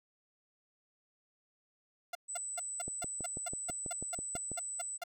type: tone bursts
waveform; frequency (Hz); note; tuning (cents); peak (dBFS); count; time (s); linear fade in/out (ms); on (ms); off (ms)
sawtooth; 698.5; F5; 0; -33; 14; 2.13-5.038; 5; 22; 200
type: tone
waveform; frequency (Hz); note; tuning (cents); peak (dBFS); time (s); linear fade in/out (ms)
sine; 7990; B8; +19; -38; 2.28-4.98; 20
type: click train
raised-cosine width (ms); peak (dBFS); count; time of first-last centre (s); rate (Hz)
2; -29; 11; 2.88-4.517; 6.11
effects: none